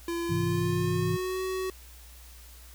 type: tone with pitch glide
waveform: square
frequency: 340 to 375.1 Hz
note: F4 to F#4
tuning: -46 to +24 cents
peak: -30 dBFS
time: 0.08-1.7 s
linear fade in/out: 2 ms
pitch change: +170 cents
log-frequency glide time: 0.27-1.42 s
type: chord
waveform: sine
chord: Ab augmented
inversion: none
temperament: equal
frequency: 103.83 / 130.81 / 164.81 Hz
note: Ab2 / C3 / E3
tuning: 0 / 0 / 0 cents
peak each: -31 / -33 / -29 dBFS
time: 0.29-1.17 s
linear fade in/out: 10 ms
effects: added 60 Hz sine -48 dBFS peak until 2.74 s + white hiss -53 dBFS RMS until 2.74 s